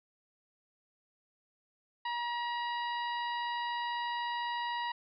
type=harmonic tone with a mistuned harmonic; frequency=954 Hz; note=A#5; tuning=40 cents sharp; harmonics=1 / 2 / 3 / 4 / 5; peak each=-34 / -40 / -45 / -46 / -52 dBFS; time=2.05-4.92 s; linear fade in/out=5 ms; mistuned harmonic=4; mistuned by=+36 cents; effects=none